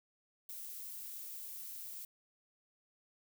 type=noise with amplitude modulation; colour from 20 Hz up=violet; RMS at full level=-45 dBFS; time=0.49-2.05 s; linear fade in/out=2 ms; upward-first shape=sine; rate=192 Hz; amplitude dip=30%; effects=none